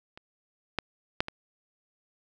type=clicks; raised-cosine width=0.3 ms; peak=-29 / -11 / -8 / -19 dBFS; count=4; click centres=0.175 / 0.787 / 1.205 / 1.284 s; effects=none